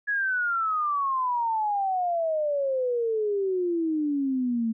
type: exponential sweep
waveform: sine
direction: down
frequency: 1690 to 221.1 Hz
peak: -23 dBFS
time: 0.07-4.73 s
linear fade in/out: 20 ms
effects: none